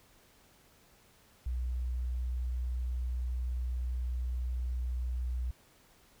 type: tone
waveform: sine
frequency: 61.74 Hz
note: B1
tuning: in tune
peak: -31 dBFS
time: 1.46-5.51 s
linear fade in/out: 5 ms
effects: pink hiss -63 dBFS RMS until 6.2 s